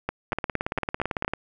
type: two click trains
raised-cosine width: 0.5 ms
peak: -11 / -11 dBFS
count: 19 / 6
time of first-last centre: 0.33-1.336 / 0.09-1.247 s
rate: 17.9 / 4.32 Hz
effects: none